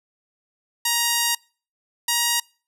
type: tone pair in turn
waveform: 5% pulse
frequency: 942 / 946.7 Hz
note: A#5 / A#5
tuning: +18 / +26 cents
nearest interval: unison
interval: 8 cents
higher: second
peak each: -7 dBFS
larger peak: neither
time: 0.85-1.35 / 2.08-2.4 s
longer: first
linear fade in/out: 5 ms
effects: noise-tail reverb RT60 0.4 s tail -26 dB re dry